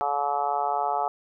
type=harmonic tone; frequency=143.4 Hz; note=D3; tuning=41 cents flat; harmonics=3 / 4 / 5 / 6 / 7 / 8 / 9; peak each=-36 / -36 / -27 / -27 / -38 / -34 / -34 dBFS; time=0.01-1.08 s; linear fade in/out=0 ms; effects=none